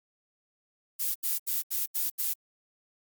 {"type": "noise bursts", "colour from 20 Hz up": "violet", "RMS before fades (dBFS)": -29, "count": 6, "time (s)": [0.99, 2.34], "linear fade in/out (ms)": 20, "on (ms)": 160, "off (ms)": 78, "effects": ["Opus 48 kbps"]}